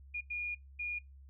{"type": "tone bursts at uneven times", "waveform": "sine", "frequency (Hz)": 2433, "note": "D#7", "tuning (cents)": -39, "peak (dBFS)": -35, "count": 3, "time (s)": [[0.14, 0.21], [0.3, 0.55], [0.79, 0.99]], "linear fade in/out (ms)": 10, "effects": ["noise-tail reverb RT60 0.2 s tail -24 dB re dry", "added 68 Hz sine -52 dBFS peak until 1.29 s"]}